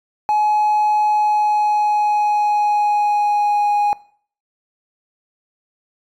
triangle tone with pitch glide, 845 to 826.7 Hz, G#5 to G#5, +30 to -8 cents, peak -11 dBFS, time 0.29-3.93 s, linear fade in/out 0 ms, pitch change -38 cents, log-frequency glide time 1.06-3.77 s, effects noise-tail reverb RT60 0.5 s tail -21 dB re dry + tanh soft clip ceiling -7 dBFS

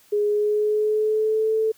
sine tone with pitch glide, 415.3 to 440 Hz, G#4 to A4, 0 to 0 cents, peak -18 dBFS, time 0.12-1.72 s, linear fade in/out 10 ms, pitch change +100 cents, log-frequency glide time 0.25-1.54 s, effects white hiss -56 dBFS RMS until 1.77 s

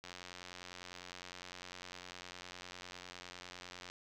click train, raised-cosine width 0.2 ms, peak -30 dBFS, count 348, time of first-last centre 0.04-3.9 s, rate 89.9 Hz, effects 12-bit

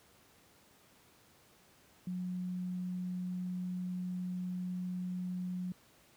sine tone, 181.3 Hz, F#3, 35 cents flat, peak -35 dBFS, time 2.07-5.72 s, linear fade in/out 2 ms, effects pink hiss -64 dBFS RMS until 6.16 s + high-pass 80 Hz 12 dB/octave

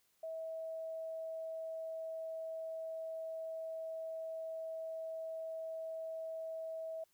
sine tone, 647 Hz, E5, 32 cents flat, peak -40 dBFS, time 0.23-7.04 s, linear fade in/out 5 ms, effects white hiss -75 dBFS RMS until 7.13 s

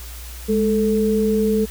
sine tone pair together, 208.3 / 440 Hz, G#3 / A4, +5 / 0 cents, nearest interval octave + minor second, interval 1295 cents, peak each -18 dBFS, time 0.48-1.66 s, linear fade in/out 20 ms, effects added 60 Hz sine -33 dBFS peak until 1.7 s + white hiss -39 dBFS RMS until 1.7 s

